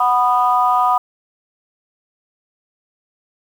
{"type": "chord", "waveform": "sine", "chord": "B major", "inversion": "second", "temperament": "equal with one note detuned", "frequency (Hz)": [740, 987.8, 1233.1], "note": ["F#5", "B5", "D#6"], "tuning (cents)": [0, 0, -16], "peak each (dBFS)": -16, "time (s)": [0, 0.98], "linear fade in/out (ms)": 5, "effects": ["tanh soft clip ceiling -2 dBFS", "7-bit"]}